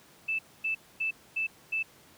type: tone bursts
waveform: sine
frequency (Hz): 2637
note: E7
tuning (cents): 0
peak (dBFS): -27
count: 5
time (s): 0.28-1.83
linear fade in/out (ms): 10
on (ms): 110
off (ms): 250
effects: pink hiss -57 dBFS RMS until 2.17 s + high-pass 100 Hz 12 dB/octave